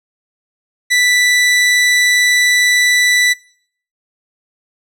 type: tone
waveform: sawtooth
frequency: 1975.5 Hz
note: B6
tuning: in tune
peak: -6 dBFS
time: 0.9-3.34 s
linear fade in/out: 20 ms
effects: noise-tail reverb RT60 0.6 s tail -24 dB re dry + low-pass 10000 Hz 12 dB/octave